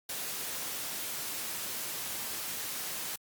white noise, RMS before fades -37 dBFS, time 0.09-3.16 s, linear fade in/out 5 ms, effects high-pass 100 Hz 12 dB/octave + Opus 48 kbps

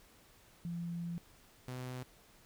sine / sawtooth tone pair in turn, 171 / 126.85 Hz, F3 / B2, -36 / +47 cents, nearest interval perfect fourth, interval 517 cents, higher first, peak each -37 / -37 dBFS, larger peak neither, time 0.65-1.18 / 1.68-2.03 s, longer first, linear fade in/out 0 ms, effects pink hiss -63 dBFS RMS until 2.45 s

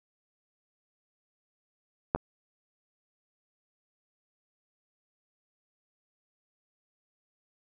clicks, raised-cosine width 1 ms, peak -9 / -25 dBFS, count 2, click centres 2.149 / 2.16 s, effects none

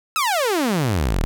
sawtooth exponential sweep, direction down, 1342 to 34 Hz, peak -14 dBFS, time 0.16-1.25 s, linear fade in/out 0 ms, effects none

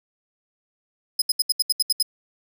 sawtooth tone bursts, 5060 Hz, D#8, 28 cents sharp, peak -14 dBFS, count 9, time 1.19-2.027 s, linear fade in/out 5 ms, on 29 ms, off 72 ms, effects none

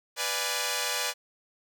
5% pulse chord, B diminished seventh, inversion none, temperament equal, 493.9 / 587.3 / 698.5 / 830.6 Hz, B4 / D5 / F5 / Ab5, 0 / 0 / 0 / 0 cents, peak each -21 / -21 / -27 / -21 dBFS, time 0.16-1.14 s, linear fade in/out 50 ms, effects none

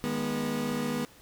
30% pulse chord, G# minor, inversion second, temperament equal with one note detuned, 155.56 / 207.7 / 243.1 Hz, D#3 / G#3 / B3, 0 / 0 / -27 cents, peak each -34 / -32 / -28 dBFS, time 0.04-1.05 s, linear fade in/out 0 ms, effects pink hiss -55 dBFS RMS until 1.21 s

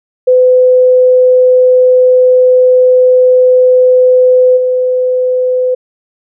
sine tone with level steps, 506 Hz, B4, 42 cents sharp, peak -3 / -8 dBFS, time 0.27-5.75 s, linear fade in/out 10 ms, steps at 4.56 s, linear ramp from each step 20 ms, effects none

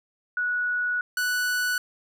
sine / 45% pulse tone pair in turn, 1467 / 1480.6 Hz, F#6 / F#6, -15 / +1 cents, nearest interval unison, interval 16 cents, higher second, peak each -23 dBFS, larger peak neither, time 0.37-1.01 / 1.17-1.78 s, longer first, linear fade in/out 2 ms, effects none

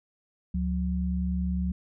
sine tone pair together, 71.46 / 181.8 Hz, D2 / F#3, -47 / -30 cents, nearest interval octave + major third, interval 1617 cents, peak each -28 dBFS, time 0.54-1.72 s, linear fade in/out 5 ms, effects none

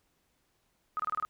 sine tone bursts, 1256 Hz, D#6, 16 cents sharp, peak -29 dBFS, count 6, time 0.97-1.25 s, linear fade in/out 0 ms, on 25 ms, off 26 ms, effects pink hiss -74 dBFS RMS until 1.29 s

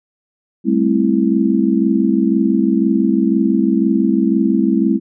sine chord, A minor seventh, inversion third, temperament just, 198 / 220 / 264 / 330 Hz, G3 / A3 / C4 / E4, +18 / 0 / +16 / +2 cents, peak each -17 dBFS, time 0.64-5 s, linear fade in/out 50 ms, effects none

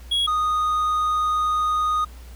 triangle tone pair in turn, 3322 / 1238.6 Hz, G#7 / D#6, 0 / -8 cents, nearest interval octave + perfect fourth, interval 1708 cents, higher first, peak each -17 dBFS, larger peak neither, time 0.11-0.27 / 0.27-2.05 s, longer second, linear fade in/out 10 ms, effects added 60 Hz sine -38 dBFS peak until 2.35 s + pink hiss -50 dBFS RMS until 2.35 s

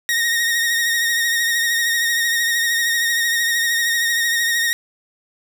sawtooth tone with vibrato, 1864.7 Hz, A#6, in tune, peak -13 dBFS, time 0.09-4.73 s, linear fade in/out 0 ms, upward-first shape sine, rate 13 Hz, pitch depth 35 cents each way, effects none

